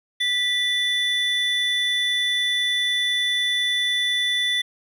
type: tone pair together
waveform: triangle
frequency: 1966 / 3490 Hz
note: B6 / A7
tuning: -8 / -15 cents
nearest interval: minor seventh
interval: 993 cents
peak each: -22 / -20 dBFS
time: 0.2-4.62 s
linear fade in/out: 10 ms
effects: none